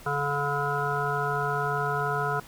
harmonic tone, 143.3 Hz, D3, 42 cents flat, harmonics 1 / 3 / 5 / 7 / 9 / 10, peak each -32 / -32 / -32 / -32 / -32 / -32 dBFS, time 0.06-2.4 s, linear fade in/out 5 ms, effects pink hiss -49 dBFS RMS until 2.47 s

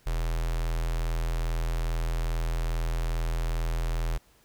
square tone with notch filter, 41.2 Hz, E1, in tune, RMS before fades -28 dBFS, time 0.06-4.18 s, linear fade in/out 10 ms, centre 240 Hz, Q 1.1, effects pink hiss -62 dBFS RMS until 4.44 s

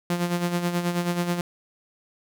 sawtooth tone with tremolo, 174.61 Hz, F3, in tune, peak -17 dBFS, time 0.1-1.41 s, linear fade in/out 2 ms, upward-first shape sine, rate 9.3 Hz, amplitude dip 60%, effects none

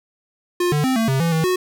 square tone with pitch steps, 354.2 / 148.5 / 260.2 / 225.3 / 133.7 / 167.3 / 160.7 / 366.6 Hz, F4 / D3 / C4 / A3 / C3 / E3 / E3 / F#4, +24 / +20 / -9 / +41 / +38 / +26 / -44 / -16 cents, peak -17 dBFS, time 0.6-1.56 s, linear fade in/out 5 ms, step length 120 ms, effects none

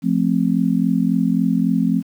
sine chord, F major, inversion none, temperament just, 174.61 / 218.3 / 261.9 Hz, F3 / A3 / C4, 0 / -13 / +2 cents, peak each -19 dBFS, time 0.02-2.03 s, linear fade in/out 50 ms, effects 8-bit

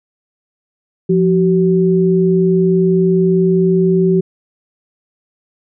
sine tone pair together, 174.61 / 379.3 Hz, F3 / F#4, 0 / +43 cents, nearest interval octave + minor second, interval 1343 cents, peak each -12 dBFS, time 1.09-4.21 s, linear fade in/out 10 ms, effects none

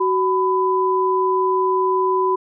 sine tone pair together, 374.6 / 1000 Hz, F#4 / B5, +21 / +21 cents, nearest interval octave + perfect fourth, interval 1700 cents, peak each -18 dBFS, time 0-2.36 s, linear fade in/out 10 ms, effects none

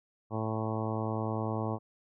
harmonic tone, 110 Hz, A2, in tune, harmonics 1 / 2 / 3 / 4 / 5 / 6 / 7 / 8 / 9 / 10, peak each -34 / -37 / -39 / -40 / -41 / -42 / -42 / -43 / -44 / -44 dBFS, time 0.3-1.79 s, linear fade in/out 50 ms, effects none

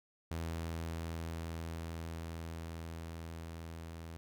sawtooth tone with level ramp, 82.41 Hz, E2, in tune, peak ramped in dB -33 to -41 dBFS, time 0.31-4.17 s, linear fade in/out 0 ms, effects none

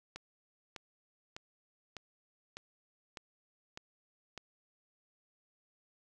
click train, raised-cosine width 0.2 ms, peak -26 dBFS, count 8, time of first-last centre 0.16-4.377 s, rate 1.66 Hz, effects none

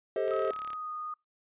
triangle chord, A half-diminished seventh, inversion third, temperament just, 396 / 440 / 528 / 633.6 Hz, G4 / A4 / C5 / Eb5, +18 / 0 / +16 / +31 cents, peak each -31 dBFS, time 0.16-0.51 s, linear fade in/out 2 ms
click train, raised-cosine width 0.2 ms, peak -28 dBFS, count 17, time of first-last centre 0.28-0.732 s, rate 35.4 Hz
sine tone with pitch glide, 1281 to 1233.8 Hz, E6 to D#6, -50 to -15 cents, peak -35 dBFS, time 0.31-1.14 s, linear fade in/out 5 ms, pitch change -65 cents, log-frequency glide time 0.43-0.93 s
effects noise-tail reverb RT60 0.2 s tail -24 dB re dry + resampled to 8000 Hz

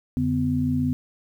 sine tone cluster, 88.3 / 145.6 / 251.5 Hz, F2 / D3 / B3, +20 / -15 / +32 cents, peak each -29 / -26 / -22 dBFS, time 0.17-0.93 s, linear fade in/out 0 ms, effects 9-bit

